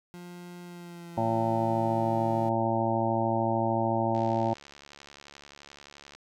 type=tone with pitch glide; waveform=30% pulse; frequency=176.2 to 157.89 Hz; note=F3 to D#3; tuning=+16 to +26 cents; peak=-39 dBFS; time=0.14-2.49 s; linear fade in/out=0 ms; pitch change=-190 cents; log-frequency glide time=0.63-2.27 s
type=harmonic tone; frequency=113.4 Hz; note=A#2; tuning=47 cents flat; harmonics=1 / 2 / 3 / 5 / 6 / 7 / 8; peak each=-32 / -32 / -32 / -32 / -32 / -32 / -32 dBFS; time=1.17-4.54 s; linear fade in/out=10 ms
type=click train; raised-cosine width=0.2 ms; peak=-30 dBFS; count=144; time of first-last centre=4.15-6.15 s; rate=71.5 Hz
effects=none